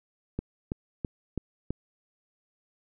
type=click train; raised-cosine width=3 ms; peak=-17 dBFS; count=5; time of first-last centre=0.39-1.706 s; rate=3.04 Hz; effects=none